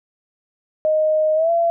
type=tone with pitch glide; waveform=sine; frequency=621 to 677.2 Hz; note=D#5 to E5; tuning=-3 to +46 cents; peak=-14 dBFS; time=0.85-1.7 s; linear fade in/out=0 ms; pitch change=+149 cents; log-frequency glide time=1.35-1.51 s; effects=none